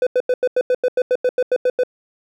triangle tone bursts, 502 Hz, B4, 28 cents sharp, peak -11 dBFS, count 14, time 0.02-1.835 s, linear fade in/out 2 ms, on 47 ms, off 89 ms, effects none

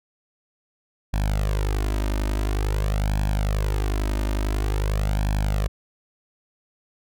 sawtooth tone with flanger, 51.1 Hz, G#1, 27 cents flat, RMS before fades -23 dBFS, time 1.13-5.68 s, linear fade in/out 10 ms, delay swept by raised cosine 1.2 to 3.3 ms, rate 0.48 Hz, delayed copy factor +0.85, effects none

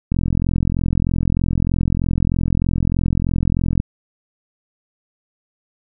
click train, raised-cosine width 5 ms, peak -6 dBFS, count 160, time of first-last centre 0.12-3.801 s, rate 43.2 Hz, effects none

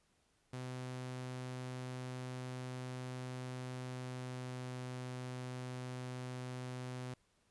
sawtooth tone with pitch glide, 127.1 to 126.37 Hz, C3 to B2, -50 to +40 cents, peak -38 dBFS, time 0.53-7.14 s, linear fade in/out 5 ms, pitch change -10 cents, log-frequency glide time 3.77-4.77 s, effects pink hiss -75 dBFS RMS until 7.5 s + resampled to 24000 Hz

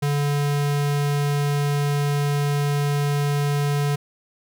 square tone, 144.2 Hz, D3, 31 cents flat, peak -20 dBFS, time 0.02-3.96 s, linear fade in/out 10 ms, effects none

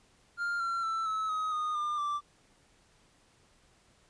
triangle tone with pitch steps, 1400 / 1364.9 / 1330.6 / 1297.2 / 1264.7 / 1232.9 / 1202 / 1171.8 Hz, F6 / F6 / E6 / E6 / D#6 / D#6 / D6 / D6, +4 / -40 / +16 / -28 / +28 / -16 / +40 / -4 cents, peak -28 dBFS, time 0.37-2.21 s, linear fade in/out 50 ms, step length 230 ms, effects pink hiss -65 dBFS RMS until 4.09 s + resampled to 22050 Hz

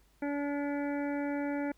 harmonic tone, 286.6 Hz, D4, 42 cents flat, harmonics 1 / 2 / 3 / 5 / 6 / 7 / 8, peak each -32 / -38 / -42 / -46 / -48 / -49 / -50 dBFS, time 0.22-1.72 s, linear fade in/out 5 ms, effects added 50 Hz sine -65 dBFS peak until 1.77 s + pink hiss -69 dBFS RMS until 1.77 s

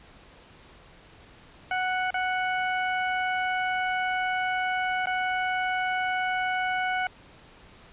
20% pulse tone with dropouts, 740 Hz, F#5, in tune, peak -20 dBFS, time 1.71-7.07 s, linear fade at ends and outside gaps 2 ms, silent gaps 2.106-2.142 / 5.058-5.07 s, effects pink hiss -52 dBFS RMS until 7.92 s + resampled to 8000 Hz

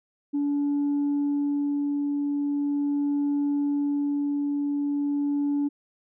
sine tone with tremolo, 287.1 Hz, D4, 39 cents flat, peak -20 dBFS, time 0.33-5.69 s, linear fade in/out 20 ms, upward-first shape sine, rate 0.41 Hz, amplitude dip 25%, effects tanh soft clip ceiling -20 dBFS

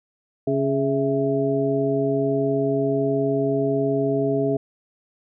harmonic tone with a mistuned harmonic, 138.59 Hz, C#3, in tune, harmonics 1 / 2 / 3 / 5, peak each -27 / -24 / -22 / -26 dBFS, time 0.47-4.57 s, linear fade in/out 5 ms, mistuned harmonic 5, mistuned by -85 cents, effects none

